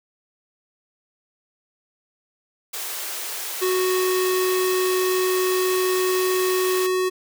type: high-pass noise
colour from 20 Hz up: white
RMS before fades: -30 dBFS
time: 2.73-6.87 s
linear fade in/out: 10 ms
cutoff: 330 Hz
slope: 96 dB/octave
type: tone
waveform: square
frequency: 370 Hz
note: F#4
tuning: in tune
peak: -20 dBFS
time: 3.61-7.1 s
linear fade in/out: 20 ms
effects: none